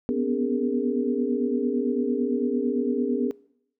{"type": "tone cluster", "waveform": "sine", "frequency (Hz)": [241.8, 250.7, 286.9, 407.8, 461], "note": ["B3", "B3", "D4", "G#4", "A#4"], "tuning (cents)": [-36, 26, -40, -32, -19], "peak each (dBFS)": [-31, -26, -30, -29, -31], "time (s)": [0.09, 3.31], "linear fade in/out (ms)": 0, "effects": ["noise-tail reverb RT60 0.7 s tail -22 dB re dry"]}